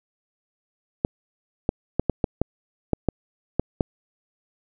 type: clicks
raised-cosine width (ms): 2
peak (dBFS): -6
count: 10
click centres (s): 1.049 / 1.691 / 1.996 / 2.097 / 2.242 / 2.416 / 2.933 / 3.087 / 3.596 / 3.808
effects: none